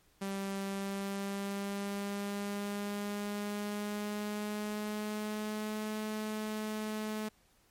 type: tone with pitch glide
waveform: sawtooth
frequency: 196 to 215 Hz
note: G3 to A3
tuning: 0 to -40 cents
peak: -31 dBFS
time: 0.21-7.29 s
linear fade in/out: 10 ms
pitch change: +160 cents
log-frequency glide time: 0.61-5.99 s
effects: pink hiss -68 dBFS RMS until 7.7 s + MP3 64 kbps